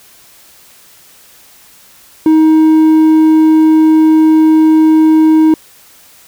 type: tone with hard clipping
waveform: sine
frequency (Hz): 315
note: D#4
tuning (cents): +21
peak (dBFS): -5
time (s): 2.26-5.54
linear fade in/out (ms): 2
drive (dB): 3
effects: white hiss -42 dBFS RMS until 6.27 s